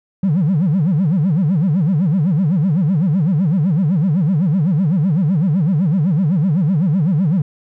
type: tone with vibrato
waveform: triangle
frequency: 168.5 Hz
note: E3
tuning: 38 cents sharp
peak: -9 dBFS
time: 0.23-7.42 s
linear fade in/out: 5 ms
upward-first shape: sine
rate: 7.9 Hz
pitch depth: 300 cents each way
effects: tanh soft clip ceiling -8 dBFS